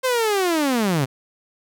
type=linear sweep; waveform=sawtooth; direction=down; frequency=527 to 123.47 Hz; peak=-14 dBFS; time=0.03-1.06 s; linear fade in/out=20 ms; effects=none